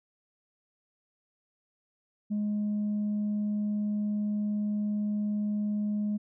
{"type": "tone", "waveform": "sine", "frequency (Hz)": 208.7, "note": "G#3", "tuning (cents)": 9, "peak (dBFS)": -25, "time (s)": [2.3, 6.18], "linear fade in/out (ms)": 20, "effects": ["tanh soft clip ceiling -25 dBFS"]}